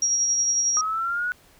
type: tone with tremolo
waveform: sine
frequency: 5660 Hz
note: F8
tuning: 22 cents sharp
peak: -18 dBFS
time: 0.02-0.81 s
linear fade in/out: 2 ms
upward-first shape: sine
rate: 11 Hz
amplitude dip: 30%
type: exponential sweep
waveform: sine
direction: up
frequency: 1244 to 1480 Hz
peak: -23 dBFS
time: 0.77-1.32 s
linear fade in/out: 0 ms
effects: pink hiss -55 dBFS RMS until 1.59 s